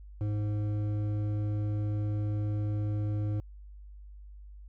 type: tone with hard clipping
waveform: sine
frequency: 104.7 Hz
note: G#2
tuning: 15 cents sharp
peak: -30 dBFS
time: 0.21-3.4 s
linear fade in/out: 0 ms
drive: 9 dB
effects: added 50 Hz sine -45 dBFS peak until 4.68 s